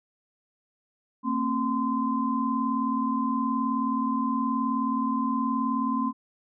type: tone cluster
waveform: sine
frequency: 228.6 / 267.6 / 1032 Hz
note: A#3 / C4 / C6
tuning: -34 / +39 / -24 cents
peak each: -28 dBFS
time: 1.23-6.13 s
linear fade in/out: 50 ms
effects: none